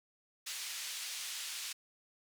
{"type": "band-pass noise", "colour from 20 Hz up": "pink", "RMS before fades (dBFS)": -42, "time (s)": [0.46, 1.73], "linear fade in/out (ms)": 10, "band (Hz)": [2800, 9800], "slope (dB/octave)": 12, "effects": []}